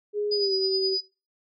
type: tone with pitch glide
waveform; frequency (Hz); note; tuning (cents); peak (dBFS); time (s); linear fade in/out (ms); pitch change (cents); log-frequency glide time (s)
sine; 415.3 to 383; G#4 to G4; 0 to -40; -24; 0.13-0.98; 50; -140; 0.34-0.54
type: tone with tremolo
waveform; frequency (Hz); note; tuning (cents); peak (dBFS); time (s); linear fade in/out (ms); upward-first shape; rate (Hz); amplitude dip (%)
sine; 4949; D#8; -10; -23; 0.31-1.01; 10; triangle; 9.6; 65
effects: noise-tail reverb RT60 0.3 s tail -20 dB re dry